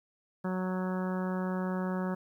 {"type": "harmonic tone", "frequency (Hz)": 185, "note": "F#3", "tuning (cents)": 0, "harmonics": [1, 2, 3, 4, 5, 6, 7, 8, 9], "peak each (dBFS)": [-31, -39, -40, -46, -43, -46, -46, -48, -48], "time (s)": [0.44, 2.15], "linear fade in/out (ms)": 10, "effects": ["11-bit"]}